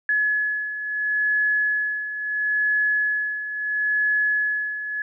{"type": "beating tone pair", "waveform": "sine", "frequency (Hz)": [1700, 1700.74], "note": ["G#6", "G#6"], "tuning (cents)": [40, 41], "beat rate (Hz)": 0.74, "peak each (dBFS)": [-27, -21], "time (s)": [0.09, 5.02], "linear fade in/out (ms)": 2, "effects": []}